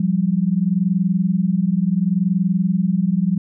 sine tone pair together, 174.29 / 195 Hz, F3 / G3, -3 / -9 cents, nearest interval major second, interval 194 cents, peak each -18 dBFS, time 0-3.38 s, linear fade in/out 5 ms, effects none

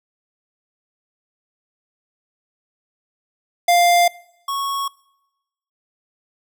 square tone pair in turn, 698.5 / 1105.3 Hz, F5 / C#6, 0 / -5 cents, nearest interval minor sixth, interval 795 cents, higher second, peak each -12 / -22 dBFS, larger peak first, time 3.68-4.08 / 4.48-4.88 s, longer neither, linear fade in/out 5 ms, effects noise-tail reverb RT60 0.9 s tail -23 dB re dry

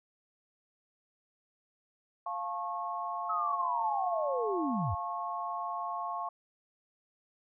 sine chord, F augmented, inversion none, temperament just, 698.5 / 873.1 / 1091.3 Hz, F5 / A5 / C#6, 0 / -14 / -27 cents, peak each -38 / -40 / -36 dBFS, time 2.26-6.29 s, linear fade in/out 5 ms
sine linear sweep, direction down, 1300 to 73.42 Hz, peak -30 dBFS, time 3.29-4.95 s, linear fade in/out 10 ms
effects none

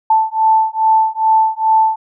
sine beating tone pair, 880 / 882.4 Hz, A5 / A5, 0 / +5 cents, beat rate 2.4 Hz, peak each -13 dBFS, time 0.1-1.96 s, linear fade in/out 5 ms, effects none

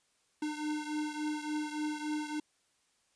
square beating tone pair, 301.6 / 305.1 Hz, D4 / D#4, +46 / -34 cents, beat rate 3.5 Hz, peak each -36 / -40 dBFS, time 0.42-2.4 s, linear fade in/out 5 ms, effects white hiss -73 dBFS RMS until 3.15 s + resampled to 22050 Hz

